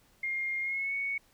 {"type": "tone with pitch glide", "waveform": "sine", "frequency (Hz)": [2124, 2222], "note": ["C7", "C#7"], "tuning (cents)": [25, 4], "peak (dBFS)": -30, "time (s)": [0.23, 1.18], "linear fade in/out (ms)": 5, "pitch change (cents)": 79, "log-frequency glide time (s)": [0.61, 0.94], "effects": ["pink hiss -65 dBFS RMS until 1.33 s"]}